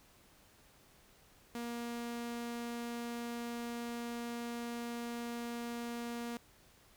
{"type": "tone", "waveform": "sawtooth", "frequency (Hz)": 236.5, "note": "A#3", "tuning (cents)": 25, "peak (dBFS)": -35, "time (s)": [1.55, 6.37], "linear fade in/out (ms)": 2, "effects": ["pink hiss -64 dBFS RMS until 6.96 s"]}